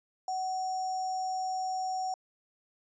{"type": "tone with sample-and-hold", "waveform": "sine", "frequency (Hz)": 750, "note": "F#5", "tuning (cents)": 23, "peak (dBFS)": -30, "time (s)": [0.28, 2.14], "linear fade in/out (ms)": 2, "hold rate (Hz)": 6300, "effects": ["resampled to 16000 Hz"]}